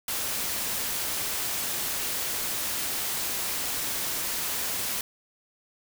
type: noise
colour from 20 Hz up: white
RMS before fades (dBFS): -30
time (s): 0.08-5.01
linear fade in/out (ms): 2
effects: none